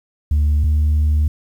sine tone pair in turn, 74.3 / 75.69 Hz, D2 / D#2, +21 / -47 cents, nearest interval unison, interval 32 cents, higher second, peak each -10 dBFS, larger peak neither, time 0.31-0.64 / 0.64-1.28 s, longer second, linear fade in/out 5 ms, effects tanh soft clip ceiling -11 dBFS + 8-bit

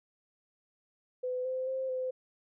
sine tone with pitch steps, 504 / 516 / 525 / 513 Hz, B4 / C5 / C5 / C5, +35 / -24 / +6 / -34 cents, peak -31 dBFS, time 1.23-2.11 s, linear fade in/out 10 ms, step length 220 ms, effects none

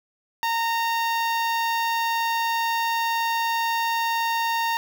sawtooth tone with notch filter, 921 Hz, A#5, 21 cents flat, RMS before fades -24 dBFS, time 0.43-4.77 s, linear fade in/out 0 ms, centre 8800 Hz, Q 1, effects none

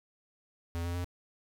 square tone with pitch steps, 84.8 / 86.53 / 88.3 Hz, E2 / F2 / F2, +50 / -15 / +20 cents, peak -33 dBFS, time 0.75-1.044 s, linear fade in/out 0 ms, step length 98 ms, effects none

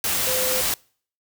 sine tone in noise, 513 Hz, C5, 34 cents flat, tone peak -26 dBFS, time 0.27-0.61 s, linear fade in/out 2 ms, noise white, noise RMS -23 dBFS, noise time 0.04-0.74 s, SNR -6 dB, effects noise-tail reverb RT60 0.5 s tail -26 dB re dry

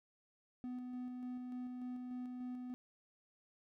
triangle tone with tremolo, 249.6 Hz, B3, 19 cents sharp, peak -39 dBFS, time 0.64-2.74 s, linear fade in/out 0 ms, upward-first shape square, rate 3.4 Hz, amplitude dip 25%, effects none

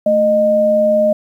sine tone pair together, 220 / 614.8 Hz, A3 / D#5, 0 / -21 cents, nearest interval octave + tritone, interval 1779 cents, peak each -19 / -10 dBFS, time 0.06-1.13 s, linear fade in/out 5 ms, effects 8-bit

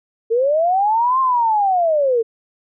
sine linear two-way sweep, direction up then down, 440 to 1067 to 440 Hz, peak -13 dBFS, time 0.3-2.23 s, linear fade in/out 20 ms, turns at 1.2 s, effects none

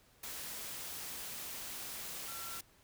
sine tone in noise, 1356 Hz, E6, 49 cents sharp, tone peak -49 dBFS, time 2.28-2.59 s, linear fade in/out 5 ms, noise white, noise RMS -44 dBFS, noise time 0.23-2.61 s, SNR -8 dB, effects pink hiss -66 dBFS RMS until 2.83 s

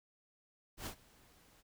pink noise with ADSR envelope, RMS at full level -42 dBFS, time 0.77-1.63 s, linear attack 92 ms, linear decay 87 ms, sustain -23 dB, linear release 30 ms, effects none

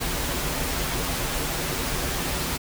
pink noise with comb filter, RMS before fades -27 dBFS, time 0-2.58 s, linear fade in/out 20 ms, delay 9.5 ms, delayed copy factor -0.5, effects none

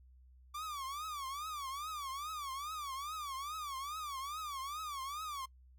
45% pulse tone with vibrato, 1161 Hz, D6, 20 cents flat, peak -40 dBFS, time 0.54-5.46 s, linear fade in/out 10 ms, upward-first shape triangle, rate 2.4 Hz, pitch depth 190 cents each way, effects noise-tail reverb RT60 0.1 s tail -22 dB re dry + added 63 Hz sine -58 dBFS peak until 5.78 s

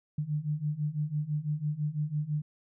sine beating tone pair, 146.83 / 152.83 Hz, D3 / D#3, 0 / -31 cents, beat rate 6 Hz, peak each -33 / -31 dBFS, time 0.18-2.42 s, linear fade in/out 5 ms, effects none

